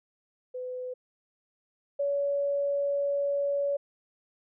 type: tone pair in turn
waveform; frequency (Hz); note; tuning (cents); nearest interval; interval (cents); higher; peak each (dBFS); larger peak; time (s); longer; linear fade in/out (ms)
sine; 504 / 565.7; B4 / C#5; +35 / +35; major second; 200; second; -33 / -25; second; 0.54-0.94 / 1.99-3.77; second; 10
effects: none